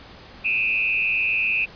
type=tone with frequency modulation; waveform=sine; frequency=2552 Hz; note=D#7; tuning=43 cents sharp; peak=-19 dBFS; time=0.44-1.66 s; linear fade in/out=20 ms; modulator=107 Hz; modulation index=1.3; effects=pink hiss -44 dBFS RMS until 1.75 s + resampled to 11025 Hz